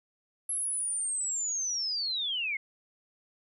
sine linear sweep, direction down, 11175 to 2100 Hz, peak -29 dBFS, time 0.49-2.57 s, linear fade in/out 5 ms, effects none

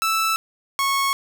sawtooth tone pair in turn, 1318.5 / 1100.2 Hz, E6 / C#6, 0 / -13 cents, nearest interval minor third, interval 313 cents, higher first, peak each -15 dBFS, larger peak neither, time 0.02-0.36 / 0.79-1.13 s, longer neither, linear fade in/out 0 ms, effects none

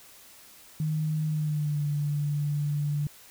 sine tone with pitch glide, 154.9 to 146.46 Hz, D#3 to D3, -7 to -4 cents, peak -25 dBFS, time 0.8-3.07 s, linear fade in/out 2 ms, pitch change -97 cents, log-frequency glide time 1.26-1.83 s, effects white hiss -52 dBFS RMS until 3.3 s

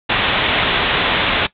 white low-pass noise, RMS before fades -17 dBFS, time 0.09-1.47 s, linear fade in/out 10 ms, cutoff 3700 Hz, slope 96 dB/octave, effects noise-tail reverb RT60 0.1 s tail -17 dB re dry

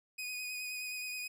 sawtooth tone with vibrato, 2489 Hz, D#7, in tune, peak -35 dBFS, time 0.18-1.28 s, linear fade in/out 10 ms, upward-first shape sine, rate 9.5 Hz, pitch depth 20 cents each way, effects none

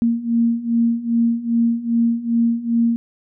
sine beating tone pair, 231.2 / 233.7 Hz, A#3 / A#3, -14 / +5 cents, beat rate 2.5 Hz, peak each -20 / -17 dBFS, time 0.02-2.96 s, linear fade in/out 0 ms, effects none

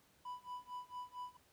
triangle tone with tremolo, 991 Hz, B5, 6 cents sharp, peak -40 dBFS, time 0.25-1.37 s, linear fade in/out 5 ms, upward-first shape sine, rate 4.4 Hz, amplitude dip 95%, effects pink hiss -70 dBFS RMS until 1.52 s + high-pass 60 Hz 12 dB/octave

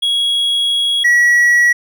triangle tone pair in turn, 3322 / 1926.7 Hz, G#7 / B6, 0 / -43 cents, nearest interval major sixth, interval 943 cents, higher first, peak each -11 / -6 dBFS, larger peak second, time 0.02-1.04 / 1.04-1.73 s, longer first, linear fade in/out 10 ms, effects none

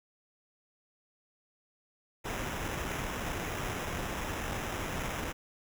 pink noise with sample-and-hold, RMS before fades -36 dBFS, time 2.24-5.33 s, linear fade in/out 20 ms, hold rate 4410 Hz, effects none

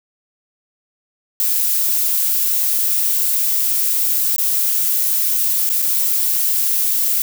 violet noise with dropouts, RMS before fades -17 dBFS, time 1.4-7.22 s, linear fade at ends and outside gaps 1 ms, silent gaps 4.362-4.382 / 5.692-5.7 / 5.82-5.824 s, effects none

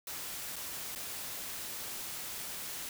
white noise with dropouts, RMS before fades -41 dBFS, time 0.07-2.89 s, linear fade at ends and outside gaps 2 ms, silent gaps 0.559-0.563 / 0.951-0.958 s, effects none

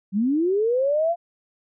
sine linear sweep, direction up, 183.8 to 701 Hz, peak -18 dBFS, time 0.12-1.16 s, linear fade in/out 50 ms, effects none

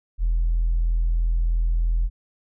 triangle tone with tanh clipping, 41.55 Hz, E1, 15 cents sharp, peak -18 dBFS, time 0.18-2.1 s, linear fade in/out 50 ms, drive 5 dB, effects none

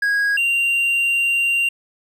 triangle tone pair in turn, 1647 / 2770 Hz, G#6 / F7, -15 / -15 cents, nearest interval major sixth, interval 900 cents, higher second, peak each -14 dBFS, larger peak neither, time 0.02-0.37 / 0.37-1.69 s, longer second, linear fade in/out 5 ms, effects none

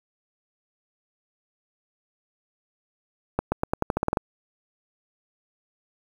accelerating click train, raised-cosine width 1 ms, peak -8 dBFS, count 11, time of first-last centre 3.39-4.172 s, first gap 130 ms, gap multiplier 0.88, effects 7-bit

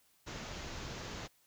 pink low-pass noise, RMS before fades -44 dBFS, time 0.26-1.28 s, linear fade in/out 20 ms, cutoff 7100 Hz, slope 96 dB/octave, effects white hiss -70 dBFS RMS until 1.46 s

